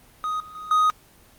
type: tone with level steps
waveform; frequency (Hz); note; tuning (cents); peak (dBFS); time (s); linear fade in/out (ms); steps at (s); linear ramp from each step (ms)
triangle; 1249; D#6; +6; -22 / -38 / -32 / -14; 0.24-0.9; 0; 0.4 / 0.55 / 0.71; 2
effects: pink hiss -53 dBFS RMS until 1.38 s + Opus 24 kbps